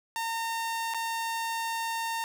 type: tone with dropouts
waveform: sawtooth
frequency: 913 Hz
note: A#5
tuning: 36 cents flat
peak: -26 dBFS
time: 0.16-2.24 s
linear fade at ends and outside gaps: 0 ms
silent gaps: 0.938-0.945 s
effects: none